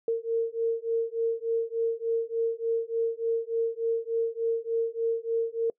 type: beating tone pair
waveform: sine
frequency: 456.2 / 459.6 Hz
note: A#4 / A#4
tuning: -37 / -25 cents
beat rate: 3.4 Hz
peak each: -28 dBFS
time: 0.08-5.7 s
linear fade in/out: 2 ms
effects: noise-tail reverb RT60 0.1 s tail -25 dB re dry